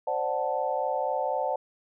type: chord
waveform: sine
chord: D dominant seventh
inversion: third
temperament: equal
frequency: 523.3 / 587.3 / 740 / 880 Hz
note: C5 / D5 / F#5 / A5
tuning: 0 / 0 / 0 / 0 cents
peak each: -31 dBFS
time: 0.07-1.56 s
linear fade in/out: 5 ms
effects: none